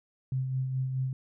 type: tone with tremolo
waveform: sine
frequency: 130.81 Hz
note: C3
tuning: in tune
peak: -26 dBFS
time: 0.32-1.13 s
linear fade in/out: 2 ms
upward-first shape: sine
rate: 4.7 Hz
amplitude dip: 40%
effects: none